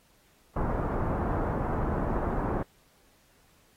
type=low-pass noise; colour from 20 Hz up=pink; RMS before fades=-29 dBFS; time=0.56-2.63 s; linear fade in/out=5 ms; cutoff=1200 Hz; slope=24 dB/octave; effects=pink hiss -64 dBFS RMS until 3.76 s + AAC 48 kbps